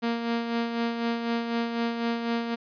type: tone with tremolo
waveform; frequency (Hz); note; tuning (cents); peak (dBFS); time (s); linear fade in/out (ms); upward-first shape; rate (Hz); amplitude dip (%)
sawtooth; 233.1; A#3; 0; -20; 0.02-2.56; 20; sine; 4; 50
effects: resampled to 11025 Hz